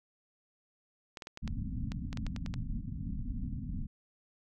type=clicks; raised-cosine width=0.2 ms; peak=-25 dBFS; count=12; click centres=1.172 / 1.222 / 1.271 / 1.374 / 1.477 / 1.919 / 2.129 / 2.173 / 2.266 / 2.363 / 2.462 / 2.54 s
type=low-pass noise; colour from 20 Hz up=pink; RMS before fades=-37 dBFS; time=1.42-3.87 s; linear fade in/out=20 ms; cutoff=270 Hz; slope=96 dB/octave
effects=none